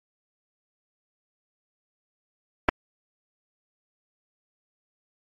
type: clicks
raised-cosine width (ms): 0.5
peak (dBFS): -3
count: 2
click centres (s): 2.687 / 2.69
effects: MP3 64 kbps